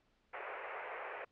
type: band-pass noise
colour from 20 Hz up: pink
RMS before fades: -45 dBFS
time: 0.33-1.25 s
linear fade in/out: 10 ms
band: 420 to 2500 Hz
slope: 48 dB/octave
effects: pink hiss -75 dBFS RMS until 1.31 s + low-pass 4000 Hz 12 dB/octave